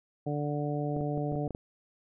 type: harmonic tone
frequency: 146.83 Hz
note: D3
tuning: in tune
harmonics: 1 / 2 / 3 / 4 / 5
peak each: -32 / -35 / -37 / -38 / -39 dBFS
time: 0.26-1.48 s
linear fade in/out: 10 ms
type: clicks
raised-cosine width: 2 ms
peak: -24 dBFS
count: 8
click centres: 0.966 / 1.009 / 1.176 / 1.322 / 1.356 / 1.477 / 1.507 / 1.549 s
effects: none